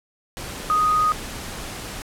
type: tone in noise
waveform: sine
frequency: 1244.5 Hz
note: D#6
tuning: in tune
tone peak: -16 dBFS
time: 0.7-1.12 s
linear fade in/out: 0 ms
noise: pink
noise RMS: -33 dBFS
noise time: 0.37-2.02 s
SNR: +14 dB
effects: low-pass 12000 Hz 12 dB/octave